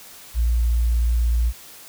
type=tone; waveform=sine; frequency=58.27 Hz; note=A#1; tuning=in tune; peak=-16 dBFS; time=0.34-1.53 s; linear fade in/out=50 ms; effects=white hiss -43 dBFS RMS until 1.88 s